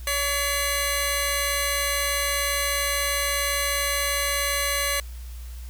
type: tone pair together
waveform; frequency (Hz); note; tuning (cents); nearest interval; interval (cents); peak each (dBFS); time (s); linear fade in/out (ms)
10% pulse; 567 / 2033; C#5 / B6; +39 / +50; octave + minor seventh; 2211; -17; 0.07-5; 2
effects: added 60 Hz sine -34 dBFS peak until 5.69 s + white hiss -50 dBFS RMS until 5.69 s